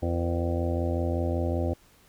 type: harmonic tone with a mistuned harmonic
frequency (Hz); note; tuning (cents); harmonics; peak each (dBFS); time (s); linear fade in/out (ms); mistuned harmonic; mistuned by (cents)
85.3; F2; -40; 1 / 2 / 3 / 4 / 5 / 6 / 7 / 8 / 9; -27 / -39 / -33 / -33 / -43 / -34 / -35 / -44 / -40; 0.02-1.74; 10; 5; +110
effects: pink hiss -59 dBFS RMS until 2.08 s